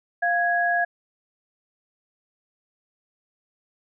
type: tone pair together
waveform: sine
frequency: 698.4 / 1661.2 Hz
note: F5 / G#6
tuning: 0 / 0 cents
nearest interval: octave + minor third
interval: 1500 cents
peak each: -22 dBFS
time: 0.22-0.85 s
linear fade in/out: 10 ms
effects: none